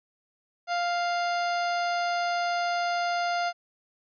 harmonic tone with a mistuned harmonic, 698.5 Hz, F5, in tune, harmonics 1 / 2 / 3 / 4 / 5 / 6 / 7 / 9, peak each -26 / -32 / -38 / -42 / -44 / -43 / -41 / -49 dBFS, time 0.67-3.53 s, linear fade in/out 50 ms, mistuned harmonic 6, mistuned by +27 cents, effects none

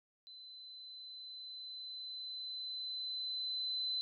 sine tone with level ramp, 4035 Hz, B7, 36 cents sharp, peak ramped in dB -51 to -34 dBFS, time 0.27-4.01 s, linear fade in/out 0 ms, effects none

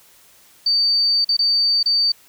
sine tone with dropouts, 4600 Hz, D8, 37 cents flat, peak -14 dBFS, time 0.66-2.12 s, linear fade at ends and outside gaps 5 ms, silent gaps 1.246-1.289 / 1.368-1.39 / 1.83-1.858 s, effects white hiss -51 dBFS RMS until 2.28 s

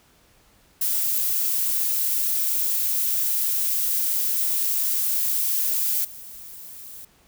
violet noise with level steps, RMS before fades -23 / -40 dBFS, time 0.81-7.05 s, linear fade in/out 5 ms, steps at 6.04 s, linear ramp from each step 10 ms, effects pink hiss -58 dBFS RMS until 7.27 s

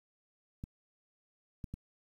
clicks, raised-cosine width 5 ms, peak -28 dBFS, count 3, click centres 0.639 / 1.642 / 1.74 s, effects 10-bit

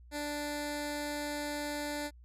10% pulse tone with notch filter, 293.7 Hz, D4, in tune, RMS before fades -37 dBFS, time 0.11-2.11 s, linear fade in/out 50 ms, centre 1200 Hz, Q 1.9, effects added 60 Hz sine -52 dBFS peak until 2.24 s + resampled to 32000 Hz

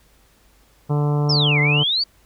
harmonic tone, 146.83 Hz, D3, in tune, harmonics 1 / 2 / 3 / 4 / 5 / 6 / 7 / 8 / 9, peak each -17 / -29 / -27 / -34 / -33 / -35 / -35 / -40 / -42 dBFS, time 0.89-1.84 s, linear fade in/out 20 ms
sine exponential two-way sweep, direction down then up, 5588 to 2018 to 4702 Hz, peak -17 dBFS, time 1.29-2.04 s, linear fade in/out 10 ms, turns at 1.6 s
effects added 50 Hz sine -57 dBFS peak until 2.25 s + pink hiss -57 dBFS RMS until 2.25 s

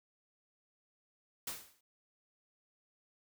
white noise with exponential decay, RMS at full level -37 dBFS, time 1.47-1.81 s, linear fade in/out 5 ms, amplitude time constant 72 ms, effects none

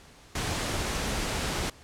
pink noise, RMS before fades -30 dBFS, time 0.35-1.7 s, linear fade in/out 5 ms, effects pink hiss -53 dBFS RMS until 1.83 s + low-pass 9000 Hz 12 dB/octave

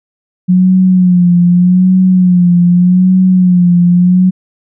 sine tone with vibrato, 180.5 Hz, F#3, 43 cents flat, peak -4 dBFS, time 0.48-4.31 s, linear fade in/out 20 ms, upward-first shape sine, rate 0.83 Hz, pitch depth 55 cents each way, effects none

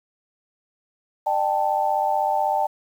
sine chord, D suspended fourth, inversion none, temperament equal with one note detuned, 602.8 / 784 / 880 Hz, D5 / G5 / A5, +45 / 0 / 0 cents, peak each -26 / -22 / -23 dBFS, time 1.26-2.67 s, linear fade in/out 10 ms, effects 8-bit

